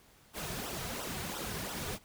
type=noise with flanger; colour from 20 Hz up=pink; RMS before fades=-39 dBFS; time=0.33-1.99 s; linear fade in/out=50 ms; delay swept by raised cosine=0.43 to 3.73 ms; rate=2.9 Hz; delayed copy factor=-0.7; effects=pink hiss -62 dBFS RMS until 2.04 s